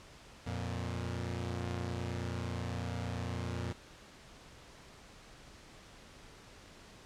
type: tone pair together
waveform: sawtooth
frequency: 88.4 / 118 Hz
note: F2 / A#2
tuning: +22 / +22 cents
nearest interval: perfect fourth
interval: 500 cents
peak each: -34 / -35 dBFS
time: 0.46-3.73 s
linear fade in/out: 10 ms
effects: pink hiss -55 dBFS RMS until 7.05 s + low-pass 7000 Hz 12 dB/octave